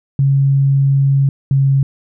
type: tone pair in turn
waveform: sine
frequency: 137.7 / 136.67 Hz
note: C#3 / C#3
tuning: -11 / -24 cents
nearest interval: unison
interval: 13 cents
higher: first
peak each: -9 / -9 dBFS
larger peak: neither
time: 0.19-1.29 / 1.51-1.83 s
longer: first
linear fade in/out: 2 ms
effects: none